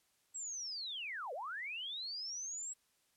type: linear two-way sweep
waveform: sine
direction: down then up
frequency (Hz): 7800 to 470 to 7800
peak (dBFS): -40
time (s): 0.34-2.74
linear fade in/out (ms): 20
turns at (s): 1.33
effects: white hiss -75 dBFS RMS until 3.16 s + low-pass 12000 Hz 12 dB/octave